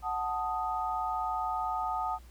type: chord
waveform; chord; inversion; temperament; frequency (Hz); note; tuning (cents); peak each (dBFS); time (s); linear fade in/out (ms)
sine; D# diminished; first; equal; 740 / 880 / 1244.5; F#5 / A5 / D#6; 0 / 0 / 0; -34; 0.02-2.19; 50
effects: added 60 Hz sine -49 dBFS peak until 2.3 s + pink hiss -61 dBFS RMS until 2.3 s